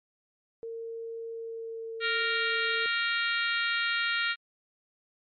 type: tone with pitch glide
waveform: sine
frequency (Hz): 457 to 450.4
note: A#4 to A4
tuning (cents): -34 to +40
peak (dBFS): -35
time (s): 0.63-2.86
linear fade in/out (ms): 0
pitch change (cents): -26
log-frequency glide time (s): 1.29-2.15
type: harmonic tone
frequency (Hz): 465.4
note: A#4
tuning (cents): -3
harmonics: 3 / 4 / 5 / 6 / 7 / 8 / 9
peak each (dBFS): -30 / -32 / -34 / -36 / -37 / -38 / -39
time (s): 2-4.36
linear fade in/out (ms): 50
effects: MP3 32 kbps